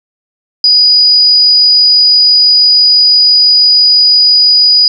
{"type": "tone", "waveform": "sine", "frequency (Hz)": 4927, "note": "D#8", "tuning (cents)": -18, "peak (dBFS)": -3, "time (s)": [0.64, 4.88], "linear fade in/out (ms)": 2, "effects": []}